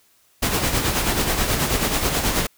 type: noise with tremolo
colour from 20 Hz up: pink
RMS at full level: -19 dBFS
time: 0.42-2.47 s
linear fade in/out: 10 ms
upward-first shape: sine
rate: 9.3 Hz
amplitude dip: 50%
effects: white hiss -59 dBFS RMS until 2.57 s